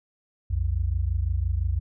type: tone pair together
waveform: sine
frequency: 61.44 / 87.31 Hz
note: B1 / F2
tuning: -8 / 0 cents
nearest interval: tritone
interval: 608 cents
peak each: -25 dBFS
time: 0.5-1.8 s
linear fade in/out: 10 ms
effects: none